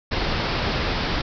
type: low-pass noise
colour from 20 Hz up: pink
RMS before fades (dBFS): -24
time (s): 0.11-1.22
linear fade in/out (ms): 10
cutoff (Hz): 5300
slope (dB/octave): 96
effects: none

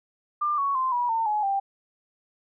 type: tone with pitch steps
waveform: sine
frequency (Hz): 1194 / 1114 / 1039.4 / 969.8 / 904.9 / 844.3 / 787.7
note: D6 / C#6 / C6 / B5 / A5 / G#5 / G5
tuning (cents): +28 / +8 / -12 / -32 / +48 / +28 / +8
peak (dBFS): -22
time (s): 0.41-1.6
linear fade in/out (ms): 10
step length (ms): 170
effects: none

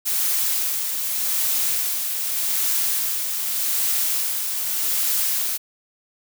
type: noise with tremolo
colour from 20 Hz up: blue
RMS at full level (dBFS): -21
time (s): 0.05-5.58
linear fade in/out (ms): 20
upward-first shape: sine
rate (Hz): 0.84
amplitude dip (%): 40
effects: none

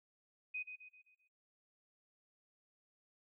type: tone with echo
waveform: sine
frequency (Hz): 2502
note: D#7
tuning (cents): +9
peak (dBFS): -39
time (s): 0.54-0.63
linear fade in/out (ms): 10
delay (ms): 130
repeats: 5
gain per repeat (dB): -7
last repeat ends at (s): 1.28
effects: noise-tail reverb RT60 0.5 s tail -19 dB re dry

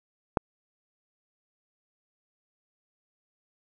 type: click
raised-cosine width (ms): 1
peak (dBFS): -8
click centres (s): 0.372
effects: none

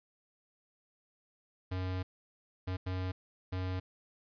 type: tone bursts at uneven times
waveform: square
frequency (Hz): 92.5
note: F#2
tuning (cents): 0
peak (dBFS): -34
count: 4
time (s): 1.71-2.03 / 2.67-2.77 / 2.86-3.12 / 3.52-3.8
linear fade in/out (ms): 10
effects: resampled to 11025 Hz + 11-bit

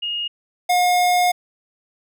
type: tone pair in turn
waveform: sine / square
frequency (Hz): 2857 / 717.1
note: F7 / F5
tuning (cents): +39 / +46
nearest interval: 2 octaves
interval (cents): 2393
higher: first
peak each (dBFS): -22 / -15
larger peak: second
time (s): 0.02-0.28 / 0.69-1.32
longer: second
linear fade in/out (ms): 10
effects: none

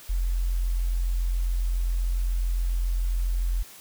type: tone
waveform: sine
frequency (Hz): 43.63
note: F1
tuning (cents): -1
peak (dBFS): -22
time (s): 0.09-3.63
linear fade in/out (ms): 10
effects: white hiss -47 dBFS RMS until 3.8 s

